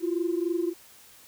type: tone pair together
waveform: sine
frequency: 337.2 / 360.6 Hz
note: E4 / F#4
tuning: +39 / -45 cents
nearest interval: minor second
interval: 116 cents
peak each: -26 / -28 dBFS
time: 0-0.74 s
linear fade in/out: 50 ms
effects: tanh soft clip ceiling -17 dBFS + white hiss -53 dBFS RMS until 1.27 s